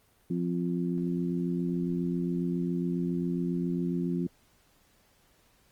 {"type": "harmonic tone", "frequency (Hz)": 87.31, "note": "F2", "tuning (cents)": 0, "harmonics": [2, 3, 4], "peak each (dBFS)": [-29, -33, -35], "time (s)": [0.3, 4.27], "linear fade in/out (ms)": 5, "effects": ["pink hiss -65 dBFS RMS until 5.71 s", "Opus 24 kbps"]}